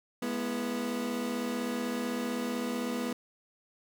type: tone cluster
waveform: 30% pulse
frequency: 209.3 / 245.1 / 335 Hz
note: G#3 / B3 / E4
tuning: +14 / -13 / +28 cents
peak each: -35 / -30 / -38 dBFS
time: 0.22-3.13 s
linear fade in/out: 5 ms
effects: none